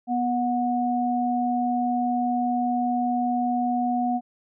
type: tone pair together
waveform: sine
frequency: 245 / 730 Hz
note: B3 / F#5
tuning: -14 / -24 cents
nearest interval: octave + perfect fifth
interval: 1890 cents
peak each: -24 dBFS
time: 0.07-4.21 s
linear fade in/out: 50 ms
effects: none